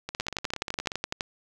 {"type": "two click trains", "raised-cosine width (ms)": 0.2, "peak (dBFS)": [-16, -11], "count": [15, 13], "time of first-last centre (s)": [[0.09, 0.918], [0.2, 1.208]], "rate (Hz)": [16.9, 11.9], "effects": []}